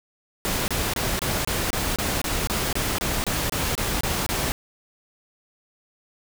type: noise bursts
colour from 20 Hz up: pink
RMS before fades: -25 dBFS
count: 16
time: 0.45-4.52 s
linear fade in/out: 0 ms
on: 230 ms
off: 26 ms
effects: none